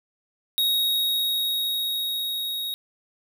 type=tone with level ramp; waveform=square; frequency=3769 Hz; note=A#7; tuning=18 cents sharp; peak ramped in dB=-20 to -28 dBFS; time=0.58-2.74 s; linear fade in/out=0 ms; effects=none